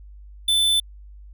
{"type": "tone", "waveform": "square", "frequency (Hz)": 3520, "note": "A7", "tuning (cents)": 0, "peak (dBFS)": -17, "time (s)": [0.48, 0.8], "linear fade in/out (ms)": 5, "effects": ["added 50 Hz sine -40 dBFS peak until 1.33 s"]}